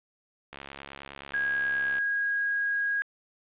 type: click train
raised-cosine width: 0.3 ms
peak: -24 dBFS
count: 102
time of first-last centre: 0.53-1.983 s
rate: 69.5 Hz
type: tone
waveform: sine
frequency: 1641 Hz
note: G#6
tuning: 21 cents flat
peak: -25 dBFS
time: 1.34-3.02 s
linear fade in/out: 0 ms
effects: resampled to 8000 Hz + 10-bit